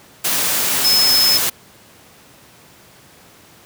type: tone in noise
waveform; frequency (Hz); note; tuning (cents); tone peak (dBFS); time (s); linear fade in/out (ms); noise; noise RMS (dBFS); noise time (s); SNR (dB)
sine; 5190; E8; -28; -12; 0.84-1.38; 10; white; -18; 0.24-1.5; +3
effects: pink hiss -46 dBFS RMS until 3.65 s + high-pass 100 Hz 12 dB/octave